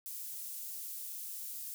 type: high-pass noise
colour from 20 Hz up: pink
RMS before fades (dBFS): -43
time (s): 0.06-1.74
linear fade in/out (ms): 0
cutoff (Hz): 12000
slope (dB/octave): 12
effects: none